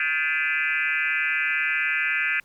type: tone with frequency modulation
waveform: sine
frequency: 2032 Hz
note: B6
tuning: 49 cents sharp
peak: -21 dBFS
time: 0-2.4 s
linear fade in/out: 2 ms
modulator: 151 Hz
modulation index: 3.8
effects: pink hiss -60 dBFS RMS until 2.44 s